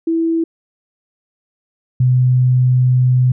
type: tone pair in turn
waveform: sine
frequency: 328.9 / 126.59 Hz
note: E4 / B2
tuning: -4 / +43 cents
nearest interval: octave + perfect fourth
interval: 1653 cents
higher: first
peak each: -13 / -9 dBFS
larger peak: second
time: 0.07-0.44 / 2-3.32 s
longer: second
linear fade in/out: 5 ms
effects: none